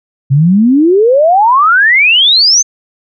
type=exponential sweep; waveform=sine; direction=up; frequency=130 to 6400 Hz; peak=-4 dBFS; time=0.3-2.63 s; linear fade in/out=20 ms; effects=none